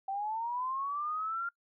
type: linear sweep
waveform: sine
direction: up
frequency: 766 to 1400 Hz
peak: -32 dBFS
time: 0.08-1.49 s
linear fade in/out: 5 ms
effects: noise-tail reverb RT60 0.1 s tail -24 dB re dry